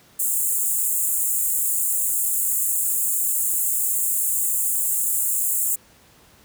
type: high-pass noise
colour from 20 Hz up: pink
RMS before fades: -22 dBFS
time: 0.19-5.76 s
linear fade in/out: 10 ms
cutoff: 7100 Hz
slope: 96 dB/octave
effects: pink hiss -53 dBFS RMS until 6.44 s + high-pass 60 Hz 12 dB/octave